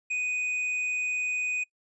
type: tone with tanh clipping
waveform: sine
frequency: 2489 Hz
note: D#7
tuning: in tune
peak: -28 dBFS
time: 0.1-1.64 s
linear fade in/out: 10 ms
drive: 6 dB
effects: noise-tail reverb RT60 0.1 s tail -23 dB re dry + resampled to 22050 Hz